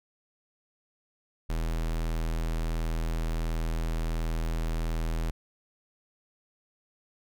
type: tone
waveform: square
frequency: 40.71 Hz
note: E1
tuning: 21 cents flat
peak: -28 dBFS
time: 1.49-5.31 s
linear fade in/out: 10 ms
effects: none